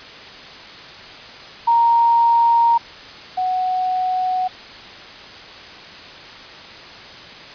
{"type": "tone pair in turn", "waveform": "sine", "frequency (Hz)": [932.3, 740], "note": ["A#5", "F#5"], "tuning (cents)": [0, 0], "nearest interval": "major third", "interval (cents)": 400, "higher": "first", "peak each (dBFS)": [-11, -17], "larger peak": "first", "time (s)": [[1.67, 2.78], [3.37, 4.48]], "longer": "neither", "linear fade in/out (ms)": 10, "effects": ["white hiss -37 dBFS RMS until 7.54 s", "resampled to 11025 Hz"]}